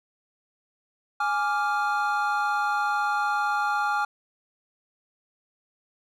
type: chord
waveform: triangle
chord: D diminished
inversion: second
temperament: equal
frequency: 830.6 / 1174.7 / 1396.9 Hz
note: Ab5 / D6 / F6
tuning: 0 / 0 / 0 cents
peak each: -24 / -28 / -25 dBFS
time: 1.2-4.05 s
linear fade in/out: 5 ms
effects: none